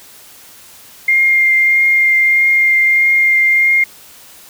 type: tone with vibrato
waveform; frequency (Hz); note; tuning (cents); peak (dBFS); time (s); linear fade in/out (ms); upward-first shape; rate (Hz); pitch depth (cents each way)
sine; 2115; C7; +18; -8; 1.08-3.84; 5; triangle; 1.6; 12
effects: white hiss -40 dBFS RMS until 4.49 s